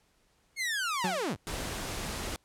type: linear sweep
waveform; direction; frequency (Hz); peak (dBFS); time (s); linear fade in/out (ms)
sawtooth; down; 2202 to 52.8; -26; 0.56-1.37; 50
type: tone with exponential decay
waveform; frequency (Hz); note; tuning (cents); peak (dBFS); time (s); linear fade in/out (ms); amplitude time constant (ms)
sawtooth; 185; F#3; 0; -24; 1.04-1.3; 5; 55
type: noise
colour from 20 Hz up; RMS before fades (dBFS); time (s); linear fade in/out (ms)
pink; -36; 1.47-2.36; 0
effects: pink hiss -69 dBFS RMS until 2.44 s + low-pass 11000 Hz 12 dB/octave